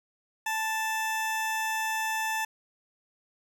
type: tone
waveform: 20% pulse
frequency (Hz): 880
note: A5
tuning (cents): 0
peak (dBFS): -23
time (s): 0.46-2.45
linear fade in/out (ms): 5
effects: none